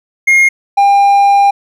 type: tone pair in turn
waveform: triangle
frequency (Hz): 2138 / 800.8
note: C7 / G5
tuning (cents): +37 / +37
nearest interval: octave + perfect fourth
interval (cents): 1700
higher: first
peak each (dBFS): -3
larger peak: neither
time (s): 0.27-0.49 / 0.77-1.51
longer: second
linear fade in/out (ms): 10
effects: none